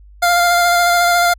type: tone with vibrato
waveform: 25% pulse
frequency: 698.5 Hz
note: F5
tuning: in tune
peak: -7 dBFS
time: 0.22-1.34 s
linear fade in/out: 10 ms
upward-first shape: square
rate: 14 Hz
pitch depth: 12 cents each way
effects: added 50 Hz sine -39 dBFS peak until 1.38 s